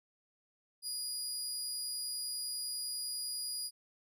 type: tone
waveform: 25% pulse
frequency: 4885 Hz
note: D#8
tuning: 33 cents flat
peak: -32 dBFS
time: 0.82-3.71 s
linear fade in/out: 50 ms
effects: none